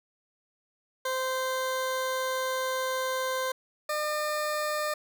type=tone pair in turn; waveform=20% pulse; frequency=519 / 604 Hz; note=C5 / D5; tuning=-14 / +48 cents; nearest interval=minor third; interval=262 cents; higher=second; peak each=-23 dBFS; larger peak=neither; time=1.05-3.52 / 3.89-4.94 s; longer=first; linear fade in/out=5 ms; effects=none